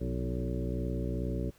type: harmonic tone with a mistuned harmonic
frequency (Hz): 62.3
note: B1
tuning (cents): +16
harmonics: 1 / 2 / 3 / 4 / 5 / 6 / 7 / 9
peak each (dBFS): -34 / -37 / -39 / -40 / -41 / -42 / -42 / -44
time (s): 0-1.51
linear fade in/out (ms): 20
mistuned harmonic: 3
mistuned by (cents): -53
effects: pink hiss -63 dBFS RMS until 1.58 s